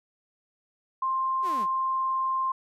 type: tone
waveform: sine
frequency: 1053 Hz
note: C6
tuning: 11 cents sharp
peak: -24 dBFS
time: 1.02-2.52 s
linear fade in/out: 5 ms
type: linear sweep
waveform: sawtooth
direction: down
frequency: 415.3 to 154.5 Hz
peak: -33 dBFS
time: 1.42-1.67 s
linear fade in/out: 50 ms
effects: none